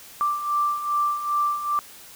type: beating tone pair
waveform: sine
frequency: 1174.7 / 1177.2 Hz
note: D6 / D6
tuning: 0 / +4 cents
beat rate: 2.5 Hz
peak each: -28 / -22 dBFS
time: 0.21-1.79 s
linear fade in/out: 0 ms
effects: white hiss -45 dBFS RMS until 2.15 s